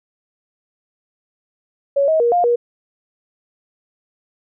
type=tone with pitch steps; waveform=sine; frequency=559 / 635 / 473.8 / 705 / 477.9 Hz; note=C#5 / D#5 / A#4 / F5 / A#4; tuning=+14 / +35 / +28 / +16 / +43 cents; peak=-12 dBFS; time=1.96-2.56 s; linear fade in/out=10 ms; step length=120 ms; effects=none